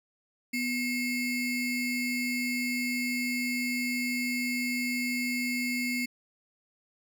square ring-modulated tone, 1200 Hz, D6, 37 cents sharp, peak -26 dBFS, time 0.53-6.06 s, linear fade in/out 10 ms, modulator 953 Hz, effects none

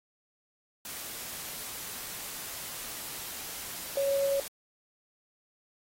sine tone in noise, 554.4 Hz, C#5, in tune, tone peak -25 dBFS, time 3.97-4.4 s, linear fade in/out 2 ms, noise white, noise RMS -40 dBFS, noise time 0.85-4.48 s, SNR +12 dB, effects AAC 48 kbps

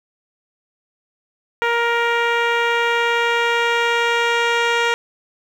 10% pulse tone with low-pass filter sweep, 469.4 Hz, A#4, 12 cents sharp, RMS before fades -18 dBFS, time 1.62-4.94 s, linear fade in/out 0 ms, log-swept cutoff 2300 to 4300 Hz, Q 0.84, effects 7-bit

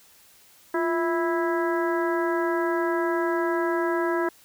harmonic tone with a mistuned harmonic, 328.9 Hz, E4, 4 cents flat, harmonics 1 / 2 / 3 / 4 / 5 / 6, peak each -24 / -30 / -30 / -34 / -32 / -40 dBFS, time 0.74-4.29 s, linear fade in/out 5 ms, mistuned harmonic 1, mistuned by +89 cents, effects white hiss -55 dBFS RMS until 4.44 s

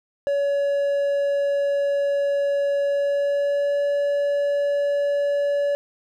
triangle tone with pitch glide, 565 to 571.2 Hz, C#5 to D5, +33 to -48 cents, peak -17 dBFS, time 0.27-5.75 s, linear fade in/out 0 ms, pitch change +19 cents, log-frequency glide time 2.83-3.82 s, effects none

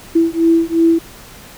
sine beating tone pair, 329.6 / 332.4 Hz, E4 / E4, 0 / +15 cents, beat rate 2.8 Hz, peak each -13 dBFS, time 0.15-0.99 s, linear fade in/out 10 ms, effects pink hiss -38 dBFS RMS until 1.57 s

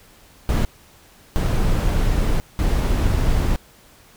brown noise bursts at uneven times, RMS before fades -18 dBFS, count 3, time 0.49-0.65 / 1.36-2.4 / 2.59-3.56 s, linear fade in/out 0 ms, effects pink hiss -50 dBFS RMS until 4.16 s

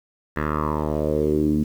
10% pulse tone with low-pass filter sweep, 76 Hz, D#2, 40 cents flat, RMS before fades -22 dBFS, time 0.36-1.64 s, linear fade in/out 10 ms, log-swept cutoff 1700 to 240 Hz, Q 4.2, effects 8-bit

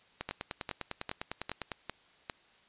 two click trains, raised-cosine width 0.3 ms, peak -19 / -20 dBFS, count 16 / 6, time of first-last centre 0.21-1.718 / 0.29-2.298 s, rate 9.95 / 2.49 Hz, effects white hiss -63 dBFS RMS until 2.68 s + resampled to 8000 Hz

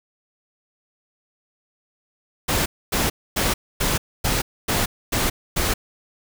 pink noise bursts, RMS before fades -21 dBFS, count 8, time 2.48-5.74 s, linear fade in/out 10 ms, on 180 ms, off 260 ms, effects none

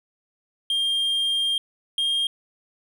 triangle tone pair in turn, 3205 / 3221 Hz, G7 / G7, +38 / +46 cents, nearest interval unison, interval 8 cents, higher second, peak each -19 dBFS, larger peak neither, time 0.7-1.58 / 1.98-2.27 s, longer first, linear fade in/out 2 ms, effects none

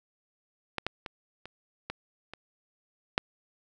clicks, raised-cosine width 0.3 ms, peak -14 / -13 / -21 / -26 / -18 / -25 / -7 dBFS, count 7, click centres 0.783 / 0.866 / 1.062 / 1.456 / 1.9 / 2.336 / 3.179 s, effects none

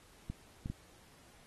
clicks, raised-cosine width 5 ms, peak -26 dBFS, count 3, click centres 0.3 / 0.659 / 0.7 s, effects pink hiss -62 dBFS RMS until 1.46 s + AAC 32 kbps

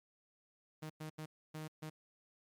sawtooth tone bursts at uneven times, 155.56 Hz, D#3, in tune, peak -39 dBFS, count 5, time 0.82-0.9 / 1-1.1 / 1.18-1.26 / 1.54-1.68 / 1.82-1.9 s, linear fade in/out 10 ms, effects MP3 96 kbps

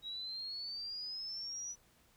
sine exponential sweep, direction up, 3818 to 5940 Hz, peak -40 dBFS, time 0.02-1.76 s, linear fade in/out 50 ms, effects pink hiss -68 dBFS RMS until 2.16 s

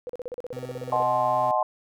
sine tone bursts, 495 Hz, B4, 4 cents sharp, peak -30 dBFS, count 16, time 0.07-1.024 s, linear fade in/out 0 ms, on 24 ms, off 38 ms
25% pulse tone, 128 Hz, C3, 38 cents flat, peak -33 dBFS, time 0.53-1.51 s, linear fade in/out 0 ms
sine chord, D# diminished seventh, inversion none, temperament equal with one note detuned, 622.3 / 740 / 860.9 / 1046.5 Hz, D#5 / F#5 / A5 / C6, 0 / 0 / -38 / 0 cents, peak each -26 dBFS, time 0.92-1.63 s, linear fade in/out 2 ms
effects none

